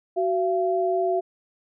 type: tone pair together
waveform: sine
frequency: 374.2 / 681.5 Hz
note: F#4 / F5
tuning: +20 / -43 cents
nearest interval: minor seventh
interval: 1037 cents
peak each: -23 dBFS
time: 0.16-1.21 s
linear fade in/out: 20 ms
effects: none